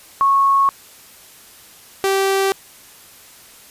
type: tone pair in turn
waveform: sine / sawtooth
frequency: 1100 / 388.9 Hz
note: C#6 / G4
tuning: -14 / -14 cents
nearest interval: octave + tritone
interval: 1800 cents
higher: first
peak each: -11 dBFS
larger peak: neither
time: 0.21-0.69 / 2.04-2.52 s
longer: neither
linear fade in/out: 0 ms
effects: white hiss -44 dBFS RMS until 3.7 s + resampled to 32000 Hz